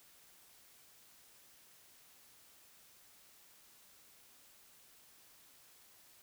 silence, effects white hiss -63 dBFS RMS until 6.22 s

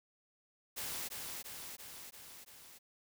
white noise with echo, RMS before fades -41 dBFS, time 0.76-1.09 s, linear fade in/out 20 ms, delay 340 ms, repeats 5, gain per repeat -3 dB, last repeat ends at 2.79 s, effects none

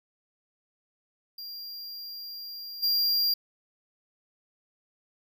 square tone with level steps, 4772 Hz, D8, 27 cents sharp, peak -38 / -23 dBFS, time 1.38-3.34 s, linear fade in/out 5 ms, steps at 2.82 s, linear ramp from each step 20 ms, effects none

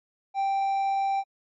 triangle tone, 784 Hz, G5, in tune, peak -21 dBFS, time 0.34-1.24 s, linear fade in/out 50 ms, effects MP3 32 kbps

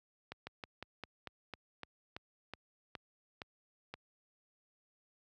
slowing click train, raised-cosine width 0.3 ms, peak -27 dBFS, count 13, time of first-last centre 0.32-3.94 s, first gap 150 ms, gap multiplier 1.12, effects high-pass 60 Hz 12 dB/octave

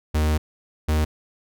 45% pulse tone pair in turn, 76.9 / 77.18 Hz, D#2 / D#2, -20 / -13 cents, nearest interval unison, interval 7 cents, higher second, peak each -18 dBFS, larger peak neither, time 0.14-0.38 / 0.88-1.05 s, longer first, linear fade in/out 10 ms, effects none

